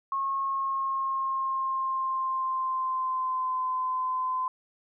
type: tone with pitch glide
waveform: sine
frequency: 1087 to 1026 Hz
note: C#6 to C6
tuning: -34 to -34 cents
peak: -26 dBFS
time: 0.12-4.48 s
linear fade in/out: 2 ms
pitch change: -100 cents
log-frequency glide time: 0.42-3.64 s
effects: none